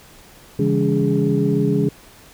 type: tone cluster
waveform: sine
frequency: 139.3 / 165.8 / 202.6 / 283.6 / 414.1 Hz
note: C#3 / E3 / G#3 / C#4 / G#4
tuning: +9 / +10 / -43 / +40 / -5 cents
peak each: -21 dBFS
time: 0.59-1.89 s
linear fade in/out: 5 ms
effects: tanh soft clip ceiling -5 dBFS + pink hiss -46 dBFS RMS until 2.33 s